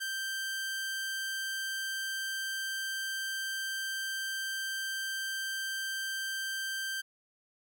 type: tone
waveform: sawtooth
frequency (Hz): 1568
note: G6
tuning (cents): 0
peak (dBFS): -30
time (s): 0-7.02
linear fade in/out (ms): 20
effects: none